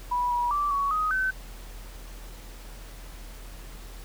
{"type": "tone with pitch steps", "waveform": "sine", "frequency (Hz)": [980, 966, 1166, 1121, 1254, 1528], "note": ["B5", "B5", "D6", "C#6", "D#6", "G6"], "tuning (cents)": [-14, -39, -13, 19, 13, -45], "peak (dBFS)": -23, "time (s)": [0.11, 1.31], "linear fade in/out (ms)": 10, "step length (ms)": 200, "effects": ["added 41 Hz sine -40 dBFS peak until 4.04 s", "pink hiss -48 dBFS RMS until 4.04 s"]}